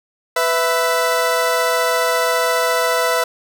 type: tone pair together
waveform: 20% pulse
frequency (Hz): 498.1 / 659.3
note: B4 / E5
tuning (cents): +15 / 0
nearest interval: perfect fourth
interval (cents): 485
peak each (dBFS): -13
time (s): 0.36-3.24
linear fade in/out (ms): 5
effects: none